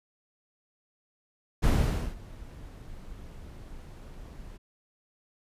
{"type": "noise with ADSR envelope", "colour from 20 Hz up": "brown", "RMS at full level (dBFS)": -20, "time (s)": [1.62, 4.58], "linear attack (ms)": 24, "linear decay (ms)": 500, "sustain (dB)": -24, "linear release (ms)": 20, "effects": ["resampled to 32000 Hz"]}